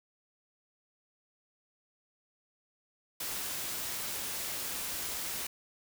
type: noise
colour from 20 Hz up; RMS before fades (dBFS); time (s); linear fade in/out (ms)
white; -37; 3.2-5.47; 5
effects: none